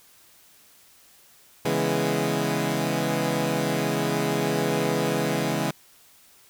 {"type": "chord", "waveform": "15% pulse", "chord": "C# minor seventh", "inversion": "none", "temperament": "equal", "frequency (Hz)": [138.59, 164.81, 207.7, 246.9], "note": ["C#3", "E3", "G#3", "B3"], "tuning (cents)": [0, 0, 0, 0], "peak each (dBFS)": [-22, -21, -22, -25], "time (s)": [1.65, 5.71], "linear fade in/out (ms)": 5, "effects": ["white hiss -55 dBFS RMS until 6.49 s"]}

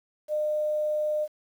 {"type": "tone with quantisation", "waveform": "sine", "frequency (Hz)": 606, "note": "D#5", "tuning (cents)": -46, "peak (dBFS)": -24, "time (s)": [0.28, 1.28], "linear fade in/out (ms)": 50, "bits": 9, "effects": []}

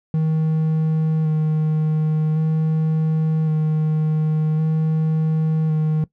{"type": "tone with vibrato", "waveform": "triangle", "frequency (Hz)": 156.7, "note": "D#3", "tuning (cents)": 13, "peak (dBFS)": -14, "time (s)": [0.14, 6.04], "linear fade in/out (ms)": 2, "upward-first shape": "square", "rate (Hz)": 0.45, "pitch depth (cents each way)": 14, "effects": ["noise-tail reverb RT60 0.1 s tail -19 dB re dry"]}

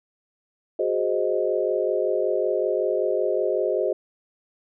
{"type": "chord", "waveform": "sine", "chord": "Ab dominant seventh", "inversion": "third", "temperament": "equal", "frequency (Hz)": [370, 415.3, 523.3, 622.3], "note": ["Gb4", "Ab4", "C5", "Eb5"], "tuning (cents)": [0, 0, 0, 0], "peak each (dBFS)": -26, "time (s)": [0.79, 3.93], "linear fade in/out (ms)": 5, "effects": []}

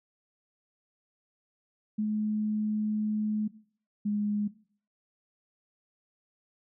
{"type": "tone pair in turn", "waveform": "sine", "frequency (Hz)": [213.1, 207.6], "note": ["G#3", "G#3"], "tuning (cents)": [45, 0], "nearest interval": "unison", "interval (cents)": 45, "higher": "first", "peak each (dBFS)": -26, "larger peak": "neither", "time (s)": [[1.98, 3.48], [4.05, 4.48]], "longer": "first", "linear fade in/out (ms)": 10, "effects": ["noise-tail reverb RT60 0.5 s tail -18 dB re dry"]}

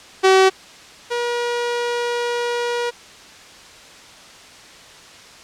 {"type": "tone pair in turn", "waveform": "sawtooth", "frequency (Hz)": [380.4, 479.3], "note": ["F#4", "A#4"], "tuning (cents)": [48, 48], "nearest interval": "major third", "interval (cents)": 400, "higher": "second", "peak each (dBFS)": [-6, -16], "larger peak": "first", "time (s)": [[0.23, 0.5], [1.1, 2.91]], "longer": "second", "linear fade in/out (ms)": 20, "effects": ["white hiss -42 dBFS RMS until 5.43 s", "low-pass 6000 Hz 12 dB/octave"]}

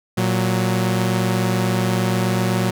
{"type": "tone pair together", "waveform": "sawtooth", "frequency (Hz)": [116.44, 185], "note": ["A#2", "F#3"], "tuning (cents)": [-2, 0], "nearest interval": "minor sixth", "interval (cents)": 802, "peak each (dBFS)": -16, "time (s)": [0.17, 2.71], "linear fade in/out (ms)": 10, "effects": []}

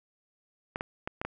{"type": "clicks", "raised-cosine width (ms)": 0.5, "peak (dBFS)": -18, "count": 5, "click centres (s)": [0.759, 0.809, 1.075, 1.215, 1.25], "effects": []}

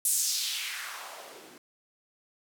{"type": "noise with band-pass filter sweep", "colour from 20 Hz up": "blue", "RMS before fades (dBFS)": -33, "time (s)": [0.05, 1.58], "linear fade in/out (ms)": 2, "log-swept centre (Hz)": [10000, 250], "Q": 2, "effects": []}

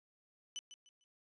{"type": "tone with echo", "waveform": "30% pulse", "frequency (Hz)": 3000, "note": "F#7", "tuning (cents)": 23, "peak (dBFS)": -37, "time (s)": [0.56, 0.59], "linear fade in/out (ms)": 0, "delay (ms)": 150, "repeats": 3, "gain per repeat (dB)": -11, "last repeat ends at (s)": 1.04, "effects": ["resampled to 22050 Hz"]}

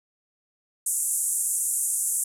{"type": "band-pass noise", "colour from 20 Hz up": "white", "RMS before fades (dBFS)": -26, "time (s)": [0.86, 2.24], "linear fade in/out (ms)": 5, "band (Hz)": [7400, 11000], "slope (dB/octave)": 48, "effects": []}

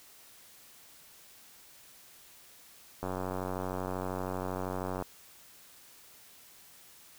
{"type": "click train", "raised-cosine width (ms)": 1, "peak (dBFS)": -21, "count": 186, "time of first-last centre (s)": [3.03, 5.024], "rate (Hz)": 92.8, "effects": ["white hiss -56 dBFS RMS until 7.18 s"]}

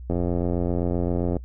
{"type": "click train", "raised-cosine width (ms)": 2, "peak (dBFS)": -12, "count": 112, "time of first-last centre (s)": [0.1, 1.367], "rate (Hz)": 87.6, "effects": ["noise-tail reverb RT60 0.1 s tail -22 dB re dry", "added 61 Hz sine -35 dBFS peak until 1.44 s"]}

